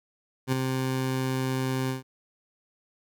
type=tone with ADSR envelope; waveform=20% pulse; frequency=130.81 Hz; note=C3; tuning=in tune; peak=-16 dBFS; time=0.47-2.03 s; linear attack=53 ms; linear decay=10 ms; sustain=-5 dB; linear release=140 ms; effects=none